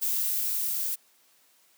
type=noise with level ramp; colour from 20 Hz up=violet; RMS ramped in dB=-27 to -30 dBFS; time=0.01-0.96 s; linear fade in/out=20 ms; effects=white hiss -63 dBFS RMS until 1.77 s + high-pass 200 Hz 12 dB/octave